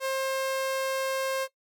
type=tone; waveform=sawtooth; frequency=532 Hz; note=C5; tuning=29 cents sharp; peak=-23 dBFS; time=0-1.48 s; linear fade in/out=50 ms; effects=noise-tail reverb RT60 0.1 s tail -18 dB re dry